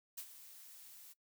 blue noise with ADSR envelope, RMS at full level -44 dBFS, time 0.17-1.14 s, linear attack 10 ms, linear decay 71 ms, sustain -12 dB, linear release 25 ms, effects noise-tail reverb RT60 0.1 s tail -20 dB re dry

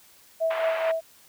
sine tone with tremolo, 651 Hz, E5, 22 cents flat, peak -20 dBFS, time 0.4-1.01 s, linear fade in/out 20 ms, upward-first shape triangle, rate 4.6 Hz, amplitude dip 65%
pink band-pass noise, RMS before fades -33 dBFS, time 0.5-0.92 s, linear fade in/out 10 ms, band 660 to 2600 Hz, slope 24 dB/octave
effects white hiss -55 dBFS RMS until 1.28 s

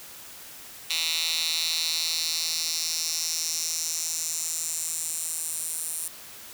10% pulse tone with high-pass filter sweep, 162.5 Hz, E3, 24 cents flat, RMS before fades -29 dBFS, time 0.9-6.08 s, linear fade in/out 2 ms, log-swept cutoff 3400 to 9600 Hz, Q 2.9, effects white hiss -44 dBFS RMS until 6.53 s

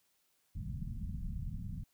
pink low-pass noise, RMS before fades -40 dBFS, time 0.55-1.84 s, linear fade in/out 5 ms, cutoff 210 Hz, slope 48 dB/octave, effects white hiss -75 dBFS RMS until 1.93 s

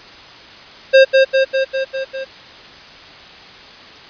square tone with echo, 533 Hz, C5, 32 cents sharp, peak -5 dBFS, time 0.93-1.05 s, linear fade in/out 20 ms, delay 200 ms, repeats 6, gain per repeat -3 dB, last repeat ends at 2.25 s, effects white hiss -38 dBFS RMS until 4.09 s + resampled to 11025 Hz

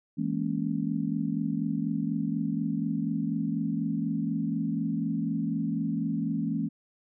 sine chord, A# half-diminished seventh, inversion second, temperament equal with one note detuned, 164.81 / 209 / 233.1 / 277.2 Hz, E3 / G#3 / A#3 / C#4, 0 / +11 / 0 / 0 cents, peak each -32 dBFS, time 0.17-6.69 s, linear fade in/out 20 ms, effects none

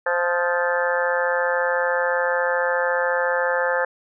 harmonic tone with a mistuned harmonic, 174.61 Hz, F3, in tune, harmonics 3 / 4 / 5 / 6 / 7 / 8 / 9 / 10, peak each -22 / -33 / -27 / -33 / -31 / -32 / -27 / -26 dBFS, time 0.06-3.85 s, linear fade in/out 5 ms, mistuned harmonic 7, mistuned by +42 cents, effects none

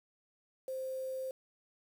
sine tone with quantisation, 523.3 Hz, C5, in tune, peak -36 dBFS, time 0.68-1.31 s, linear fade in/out 2 ms, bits 9, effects none

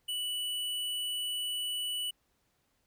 square tone, 2960 Hz, F#7, in tune, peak -33 dBFS, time 0.08-2.11 s, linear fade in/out 10 ms, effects pink hiss -75 dBFS RMS until 2.86 s

